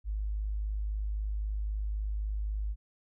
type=tone; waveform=sine; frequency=51.9 Hz; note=G#1; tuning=in tune; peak=-30 dBFS; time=0.04-2.76 s; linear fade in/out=50 ms; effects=none